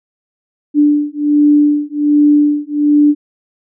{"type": "beating tone pair", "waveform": "sine", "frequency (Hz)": [293.7, 295], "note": ["D4", "D4"], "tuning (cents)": [0, 8], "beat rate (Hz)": 1.3, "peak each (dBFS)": -11, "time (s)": [0.74, 3.15], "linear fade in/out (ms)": 50, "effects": []}